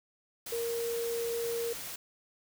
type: tone in noise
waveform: sine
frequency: 466.2 Hz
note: A#4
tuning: in tune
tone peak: -31 dBFS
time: 0.52-1.73 s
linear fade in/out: 5 ms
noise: white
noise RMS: -41 dBFS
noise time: 0.46-1.96 s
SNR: +7 dB
effects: none